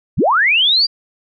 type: linear sweep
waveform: sine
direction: up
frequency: 43.65 to 4807 Hz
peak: -10 dBFS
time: 0.17-0.87 s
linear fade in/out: 20 ms
effects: none